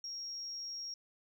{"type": "tone", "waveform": "sine", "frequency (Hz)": 5588, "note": "F8", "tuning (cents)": 0, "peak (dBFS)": -39, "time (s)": [0.04, 0.94], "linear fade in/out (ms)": 2, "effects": ["tanh soft clip ceiling -35 dBFS"]}